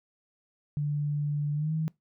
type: tone with pitch glide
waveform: sine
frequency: 146.83 to 158.28 Hz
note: D3 to D#3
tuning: 0 to +30 cents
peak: -26 dBFS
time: 0.77-1.88 s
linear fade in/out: 0 ms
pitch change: +130 cents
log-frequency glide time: 1.54-1.73 s
effects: noise-tail reverb RT60 0.2 s tail -24 dB re dry